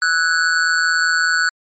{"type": "tone with amplitude modulation", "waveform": "square", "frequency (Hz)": 1480, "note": "F#6", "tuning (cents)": 0, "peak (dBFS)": -11, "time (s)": [0.02, 1.49], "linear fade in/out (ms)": 2, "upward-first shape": "sine", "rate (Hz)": 165, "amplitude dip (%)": 80, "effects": ["MP3 32 kbps"]}